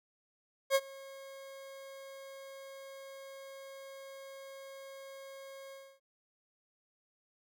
40% pulse tone with ADSR envelope, 543 Hz, C#5, 36 cents flat, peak -22 dBFS, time 0.7-6 s, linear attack 52 ms, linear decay 47 ms, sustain -24 dB, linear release 280 ms, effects none

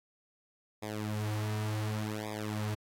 sawtooth tone with flanger, 106.8 Hz, G#2, 49 cents sharp, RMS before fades -35 dBFS, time 0.82-2.75 s, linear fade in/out 10 ms, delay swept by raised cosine 0.68 to 5.78 ms, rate 0.68 Hz, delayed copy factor -0.95, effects AAC 48 kbps

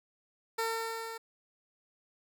15% pulse tone with level ramp, 453 Hz, A#4, 50 cents flat, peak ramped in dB -23 to -34 dBFS, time 0.58-1.18 s, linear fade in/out 10 ms, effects none

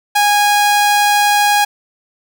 sawtooth tone, 824 Hz, G#5, 14 cents flat, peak -6 dBFS, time 0.15-1.65 s, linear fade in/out 10 ms, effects none

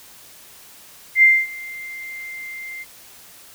sine tone with ADSR envelope, 2093 Hz, C7, in tune, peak -7 dBFS, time 1.15-2.85 s, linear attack 75 ms, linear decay 240 ms, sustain -23 dB, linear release 32 ms, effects white hiss -45 dBFS RMS until 3.54 s

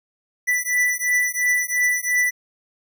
square beating tone pair, 1975.5 / 1978.4 Hz, B6 / B6, 0 / +3 cents, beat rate 2.9 Hz, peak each -22 dBFS, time 0.47-2.31 s, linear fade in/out 20 ms, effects none

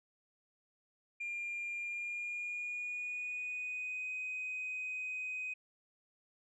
sine tone with pitch glide, 2400 to 2508 Hz, D7 to D#7, +37 to +13 cents, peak -36 dBFS, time 1.2-5.54 s, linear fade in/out 10 ms, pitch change +76 cents, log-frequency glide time 1.8-4.11 s, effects tanh soft clip ceiling -34 dBFS

